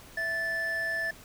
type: tone pair together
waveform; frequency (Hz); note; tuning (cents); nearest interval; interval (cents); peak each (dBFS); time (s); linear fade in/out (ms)
triangle; 659 / 1751.7; E5 / A6; -1 / -8; octave + perfect fourth; 1693; -36 / -27; 0.17-1.11; 5
effects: pink hiss -51 dBFS RMS until 1.24 s